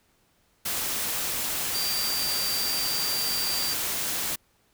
sine tone in noise, 4700 Hz, D8, 1 cent sharp, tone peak -28 dBFS, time 1.74-3.74 s, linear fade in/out 10 ms, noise white, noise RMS -29 dBFS, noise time 0.65-4.36 s, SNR -2 dB, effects pink hiss -66 dBFS RMS until 4.73 s

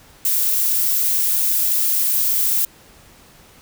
violet noise, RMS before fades -18 dBFS, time 0.25-2.65 s, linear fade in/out 2 ms, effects pink hiss -48 dBFS RMS until 3.61 s

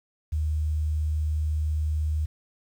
sine tone, 77 Hz, D#2, 17 cents flat, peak -23 dBFS, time 0.32-2.26 s, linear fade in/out 10 ms, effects 9-bit

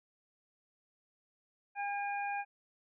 harmonic tone, 809 Hz, G#5, 46 cents flat, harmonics 1 / 2 / 3, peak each -35 / -42 / -42 dBFS, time 1.75-2.45 s, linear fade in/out 50 ms, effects none

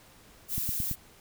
violet noise, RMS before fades -32 dBFS, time 0.48-0.96 s, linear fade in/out 50 ms
click train, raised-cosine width 5 ms, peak -22 dBFS, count 4, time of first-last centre 0.58-0.913 s, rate 9 Hz
effects pink hiss -56 dBFS RMS until 1.2 s

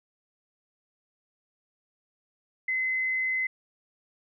sine tone, 2045 Hz, C7, 40 cents flat, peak -25 dBFS, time 2.68-3.47 s, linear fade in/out 5 ms, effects none

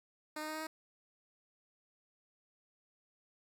10% pulse tone with pitch steps, 305.7 / 308.2 / 310.7 / 313.2 / 315.8 Hz, D#4 / D#4 / D#4 / D#4 / D#4, -30 / -16 / -2 / +11 / +26 cents, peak -31 dBFS, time 0.36-0.67 s, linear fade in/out 5 ms, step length 62 ms, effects 12-bit

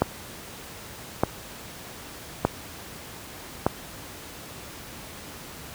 click train, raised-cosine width 1 ms, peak -4 dBFS, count 4, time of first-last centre 0.02-3.665 s, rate 0.823 Hz, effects pink hiss -41 dBFS RMS until 5.74 s + high-pass 60 Hz 12 dB/octave

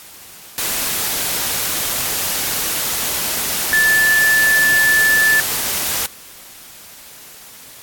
sine tone in noise, 1747 Hz, A6, 13 cents flat, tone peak -11 dBFS, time 3.73-5.4 s, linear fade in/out 0 ms, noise white, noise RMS -20 dBFS, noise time 0.58-6.06 s, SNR +6 dB, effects white hiss -39 dBFS RMS until 7.82 s + AAC 64 kbps

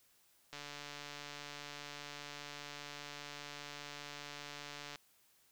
click train, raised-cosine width 0.2 ms, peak -29 dBFS, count 643, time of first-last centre 0.53-4.958 s, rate 145 Hz, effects white hiss -70 dBFS RMS until 5.51 s

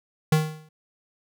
square tone with exponential decay, 155.56 Hz, D#3, in tune, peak -15 dBFS, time 0.32-0.69 s, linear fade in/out 5 ms, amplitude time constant 79 ms, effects none

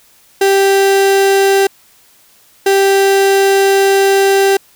35% pulse tone pair in turn, 391.8 / 391.8 Hz, G4 / G4, -1 / -1 cents, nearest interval unison, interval 0 cents, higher neither, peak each -6 dBFS, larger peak neither, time 0.41-1.67 / 2.66-4.57 s, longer second, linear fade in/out 5 ms, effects white hiss -48 dBFS RMS until 4.75 s

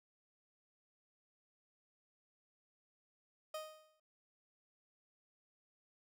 30% pulse tone with exponential decay, 622.3 Hz, D#5, in tune, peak -37 dBFS, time 3.54-4 s, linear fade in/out 5 ms, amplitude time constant 100 ms, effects none

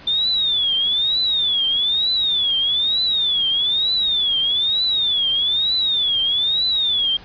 sine tone with vibrato, 3555 Hz, A7, 17 cents sharp, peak -16 dBFS, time 0.07-7.17 s, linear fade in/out 5 ms, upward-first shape triangle, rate 1.1 Hz, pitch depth 220 cents each way, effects pink hiss -42 dBFS RMS until 7.24 s + resampled to 11025 Hz

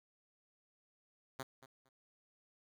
5% pulse tone with echo, 133 Hz, C3, 29 cents sharp, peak -30 dBFS, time 1.39-1.43 s, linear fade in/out 5 ms, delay 230 ms, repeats 2, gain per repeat -15 dB, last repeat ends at 1.89 s, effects none

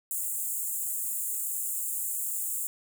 pink high-pass noise, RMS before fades -32 dBFS, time 0.11-2.67 s, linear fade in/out 0 ms, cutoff 7100 Hz, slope 96 dB/octave, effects none

